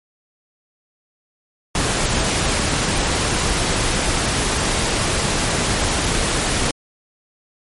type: noise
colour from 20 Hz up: pink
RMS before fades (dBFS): -19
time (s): 1.75-6.71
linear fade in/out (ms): 2
effects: MP3 48 kbps